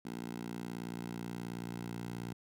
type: tone with high-pass filter sweep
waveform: 10% pulse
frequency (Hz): 58.6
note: A#1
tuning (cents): +10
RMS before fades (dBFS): -42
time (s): 0.05-2.33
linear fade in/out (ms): 5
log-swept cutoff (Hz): 210 to 130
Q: 1.7
effects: none